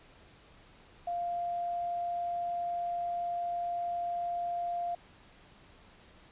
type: tone with quantisation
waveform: sine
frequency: 697 Hz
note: F5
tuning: 4 cents flat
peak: -31 dBFS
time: 1.07-4.95 s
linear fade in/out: 5 ms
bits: 10
effects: pink hiss -58 dBFS RMS until 6.31 s + resampled to 8000 Hz